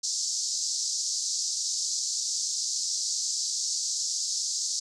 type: band-pass noise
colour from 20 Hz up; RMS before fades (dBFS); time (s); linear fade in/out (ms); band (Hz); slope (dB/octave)
white; -30; 0.03-4.8; 10; 4500 to 7300; 48
effects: none